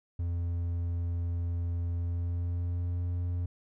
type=tone with pitch glide; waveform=triangle; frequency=86 to 87.86 Hz; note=F2 to F2; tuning=-26 to +11 cents; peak=-27 dBFS; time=0.19-3.46 s; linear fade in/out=5 ms; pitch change=+37 cents; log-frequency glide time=1.95-3.01 s; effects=none